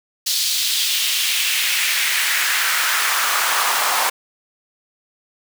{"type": "noise with high-pass filter sweep", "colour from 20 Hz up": "pink", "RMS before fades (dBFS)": -19, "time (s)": [0.26, 4.1], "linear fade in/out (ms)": 10, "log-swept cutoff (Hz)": [4300, 880], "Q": 2, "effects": []}